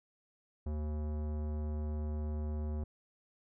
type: tone with tanh clipping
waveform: sine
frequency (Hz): 75.7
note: D#2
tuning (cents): -47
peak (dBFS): -36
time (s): 0.66-2.84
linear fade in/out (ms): 5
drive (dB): 18
effects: none